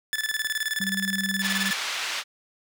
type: tone with tremolo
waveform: sawtooth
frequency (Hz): 1740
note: A6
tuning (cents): -20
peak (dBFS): -20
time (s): 0.13-1.73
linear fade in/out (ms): 0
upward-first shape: square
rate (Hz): 19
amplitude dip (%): 75
type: tone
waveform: sine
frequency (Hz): 194.6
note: G3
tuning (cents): -12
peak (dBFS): -29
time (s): 0.8-1.71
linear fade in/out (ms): 5
type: band-pass noise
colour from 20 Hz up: pink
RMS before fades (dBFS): -30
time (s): 1.4-2.24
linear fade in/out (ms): 50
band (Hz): 1500 to 5200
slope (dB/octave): 12
effects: none